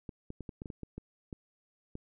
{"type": "clicks", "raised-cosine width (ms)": 3, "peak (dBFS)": -28, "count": 11, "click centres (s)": [0.092, 0.304, 0.407, 0.492, 0.619, 0.658, 0.702, 0.833, 0.98, 1.328, 1.954], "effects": []}